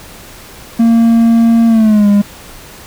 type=tone with pitch glide; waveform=triangle; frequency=230 to 203.7 Hz; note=A#3 to G#3; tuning=-23 to -33 cents; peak=-3 dBFS; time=0.79-2.22 s; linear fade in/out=10 ms; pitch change=-210 cents; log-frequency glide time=1.67-2.08 s; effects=pink hiss -34 dBFS RMS until 2.86 s